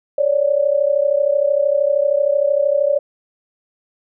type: tone pair together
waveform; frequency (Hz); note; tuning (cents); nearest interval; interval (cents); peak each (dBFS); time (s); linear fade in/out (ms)
sine; 554.4 / 587.4; C#5 / D5; 0 / 0; minor second; 100; -16; 0.18-2.99; 5
effects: none